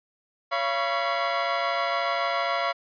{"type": "tone cluster", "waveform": "25% pulse", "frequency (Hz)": [559, 683, 977, 1111], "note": ["C#5", "F5", "B5", "C#6"], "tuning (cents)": [14, -39, -19, 4], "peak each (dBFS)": [-27, -23, -28, -28], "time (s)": [0.51, 2.73], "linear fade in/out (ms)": 20, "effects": ["resampled to 11025 Hz"]}